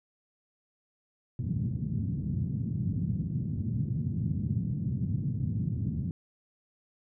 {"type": "band-pass noise", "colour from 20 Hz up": "pink", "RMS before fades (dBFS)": -31, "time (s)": [1.39, 6.11], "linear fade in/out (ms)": 2, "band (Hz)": [100, 190], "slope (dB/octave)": 24, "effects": []}